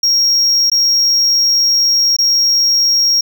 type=tone with dropouts; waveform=triangle; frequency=5588 Hz; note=F8; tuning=in tune; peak=-8 dBFS; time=0.03-3.21 s; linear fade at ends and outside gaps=5 ms; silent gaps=0.7-0.716 / 2.166-2.186 s; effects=none